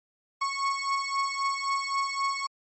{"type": "beating tone pair", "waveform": "35% pulse", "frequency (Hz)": [1100, 1103.8], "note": ["C#6", "C#6"], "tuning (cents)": [-14, -8], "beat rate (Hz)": 3.8, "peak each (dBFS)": -28, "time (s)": [0.41, 2.47], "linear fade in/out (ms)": 10, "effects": ["MP3 32 kbps"]}